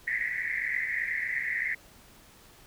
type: band-pass noise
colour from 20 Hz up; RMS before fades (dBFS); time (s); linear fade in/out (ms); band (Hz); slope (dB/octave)
white; -31; 0.07-1.75; 10; 1800 to 2100; 96
effects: pink hiss -55 dBFS RMS until 2.66 s